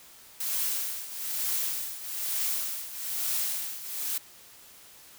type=noise with tremolo; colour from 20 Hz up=blue; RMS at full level=-28 dBFS; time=0.4-4.18 s; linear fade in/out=5 ms; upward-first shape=triangle; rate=1.1 Hz; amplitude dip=80%; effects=white hiss -52 dBFS RMS until 5.18 s